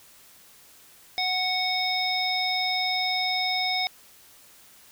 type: harmonic tone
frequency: 740 Hz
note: F#5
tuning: in tune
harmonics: 1 / 3 / 5 / 7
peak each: -29 / -29 / -29 / -29 dBFS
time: 1.18-3.87 s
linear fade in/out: 0 ms
effects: white hiss -53 dBFS RMS until 4.91 s